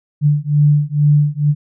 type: beating tone pair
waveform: sine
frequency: 146.3 / 148.5 Hz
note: D3 / D3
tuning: -6 / +20 cents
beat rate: 2.2 Hz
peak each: -13 dBFS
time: 0.21-1.55 s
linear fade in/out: 50 ms
effects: none